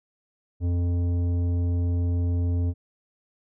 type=tone with tanh clipping; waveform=sine; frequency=87.31 Hz; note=F2; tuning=in tune; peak=-23 dBFS; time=0.6-2.74 s; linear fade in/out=50 ms; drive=11 dB; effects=none